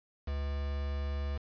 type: tone with quantisation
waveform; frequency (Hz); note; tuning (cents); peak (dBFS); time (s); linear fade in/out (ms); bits
triangle; 70.8; C#2; +37; -30; 0.27-1.38; 10; 7
effects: resampled to 11025 Hz